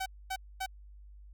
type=tone bursts; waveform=sawtooth; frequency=761 Hz; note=F#5; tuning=48 cents sharp; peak=-29 dBFS; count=3; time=0-0.663 s; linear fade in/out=10 ms; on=61 ms; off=240 ms; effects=added 50 Hz sine -49 dBFS peak until 1.33 s